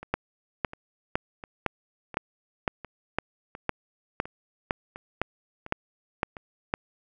two click trains, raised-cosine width 0.5 ms, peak -24 / -9 dBFS, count 10 / 14, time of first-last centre 0.03-6.368 / 0.14-6.739 s, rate 1.42 / 1.97 Hz, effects none

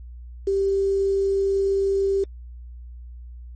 sine tone with quantisation, 392 Hz, G4, in tune, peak -18 dBFS, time 0.47-2.24 s, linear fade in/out 5 ms, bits 7, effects added 60 Hz sine -36 dBFS peak until 3.55 s + MP3 32 kbps

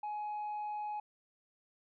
sine tone, 840 Hz, G#5, 19 cents sharp, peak -34 dBFS, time 0.03-1 s, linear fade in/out 5 ms, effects tanh soft clip ceiling -35 dBFS

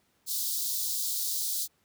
white high-pass noise, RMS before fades -31 dBFS, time 0.26-1.68 s, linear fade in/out 50 ms, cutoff 3700 Hz, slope 48 dB/octave, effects pink hiss -70 dBFS RMS until 1.84 s + high-pass 80 Hz 12 dB/octave

